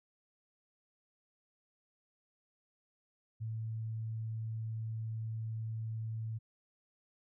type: tone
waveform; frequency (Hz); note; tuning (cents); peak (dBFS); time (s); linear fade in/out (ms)
sine; 111.4; A2; +22; -36; 3.4-6.39; 20
effects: none